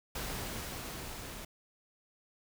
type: noise with level ramp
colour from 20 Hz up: pink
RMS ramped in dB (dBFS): -38 to -45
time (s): 0.15-1.45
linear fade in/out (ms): 5
effects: none